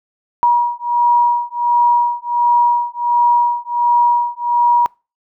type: beating tone pair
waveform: sine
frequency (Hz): 957 / 958.4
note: A#5 / A#5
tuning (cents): +45 / +48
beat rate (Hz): 1.4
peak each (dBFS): -14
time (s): 0.43-4.86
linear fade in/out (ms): 0
effects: noise-tail reverb RT60 0.3 s tail -25 dB re dry